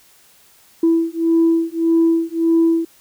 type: beating tone pair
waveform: sine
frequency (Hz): 329.6 / 331.3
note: E4 / E4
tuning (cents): 0 / +9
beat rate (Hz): 1.7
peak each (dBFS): -15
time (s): 0.83-2.85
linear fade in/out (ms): 5
effects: tanh soft clip ceiling -7 dBFS + white hiss -51 dBFS RMS until 3 s